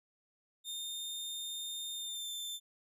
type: tone with pitch glide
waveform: sawtooth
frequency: 3638 to 3557 Hz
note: A#7 to A7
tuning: -43 to +18 cents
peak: -36 dBFS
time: 0.64-2.6 s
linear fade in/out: 50 ms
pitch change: -39 cents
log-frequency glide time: 1.94-2.31 s
effects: none